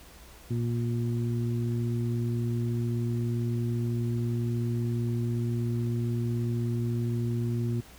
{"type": "harmonic tone", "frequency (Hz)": 118.1, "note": "A#2", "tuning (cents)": 23, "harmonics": [1, 2, 3], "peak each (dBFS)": [-27, -33, -37], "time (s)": [0.5, 7.81], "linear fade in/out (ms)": 10, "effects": ["added 60 Hz sine -52 dBFS peak until 7.98 s", "pink hiss -52 dBFS RMS until 7.98 s"]}